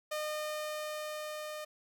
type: tone with level ramp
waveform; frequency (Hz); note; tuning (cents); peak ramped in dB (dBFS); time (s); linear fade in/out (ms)
sawtooth; 609; D#5; -37; -30 to -36; 0.11-1.65; 10
effects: none